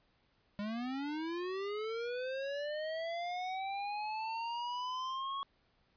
square linear sweep, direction up, 200.8 to 1108.7 Hz, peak -37 dBFS, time 0.59-5.43 s, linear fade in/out 0 ms, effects pink hiss -73 dBFS RMS until 5.96 s + resampled to 11025 Hz

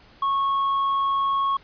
triangle tone, 1100 Hz, C#6, 14 cents flat, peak -18 dBFS, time 0.22-1.57 s, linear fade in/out 5 ms, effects pink hiss -52 dBFS RMS until 1.63 s + resampled to 11025 Hz

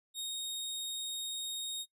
sawtooth tone, 3729 Hz, A#7, in tune, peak -33 dBFS, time 0.14-1.86 s, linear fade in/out 50 ms, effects noise-tail reverb RT60 0.1 s tail -23 dB re dry + resampled to 32000 Hz

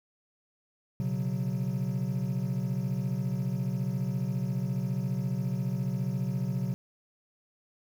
triangle chord, B suspended second, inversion none, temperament equal with one note detuned, 124.04 / 138.59 / 185 Hz, B2 / C#3 / F#3, +8 / 0 / 0 cents, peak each -30 / -30 / -30 dBFS, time 1-6.74 s, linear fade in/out 0 ms, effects tanh soft clip ceiling -18 dBFS + 9-bit

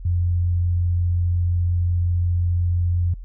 sine tone, 87.6 Hz, F2, 6 cents sharp, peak -17 dBFS, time 0.05-3.14 s, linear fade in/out 5 ms, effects added 42 Hz sine -32 dBFS peak until 3.24 s

